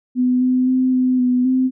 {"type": "tone with pitch steps", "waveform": "sine", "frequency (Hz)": [250.9, 254.3, 257.4, 254.8, 249.6, 258.3], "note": ["B3", "C4", "C4", "C4", "B3", "C4"], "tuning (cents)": [28, -49, -28, -46, 19, -22], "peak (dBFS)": -13, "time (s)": [0.15, 1.71], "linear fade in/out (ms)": 50, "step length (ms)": 260, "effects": []}